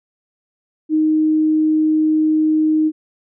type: tone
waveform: sine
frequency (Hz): 311.1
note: D#4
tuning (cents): 0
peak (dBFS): -12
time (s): 0.89-2.92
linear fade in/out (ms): 50
effects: none